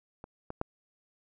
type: clicks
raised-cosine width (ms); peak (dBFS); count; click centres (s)
1; -29 / -24 / -16; 3; 0.241 / 0.504 / 0.614
effects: none